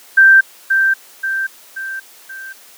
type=tone with echo; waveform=sine; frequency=1568 Hz; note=G6; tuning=in tune; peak=-4 dBFS; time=0.17-0.41 s; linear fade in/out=10 ms; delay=530 ms; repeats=4; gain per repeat=-6 dB; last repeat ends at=2.53 s; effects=white hiss -43 dBFS RMS until 2.77 s + high-pass 300 Hz 12 dB/octave